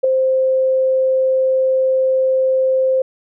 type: tone with ADSR envelope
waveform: sine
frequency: 523.3 Hz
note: C5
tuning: in tune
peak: -7 dBFS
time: 0.03-3.02 s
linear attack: 14 ms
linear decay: 3 ms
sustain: -5 dB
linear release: 4 ms
effects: none